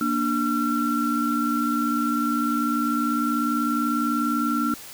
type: tone cluster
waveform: sine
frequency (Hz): 234.4 / 294.5 / 1358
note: A#3 / D4 / F6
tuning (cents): +10 / +5 / -49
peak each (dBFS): -25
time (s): 0.01-4.74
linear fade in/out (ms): 2
effects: white hiss -41 dBFS RMS until 4.93 s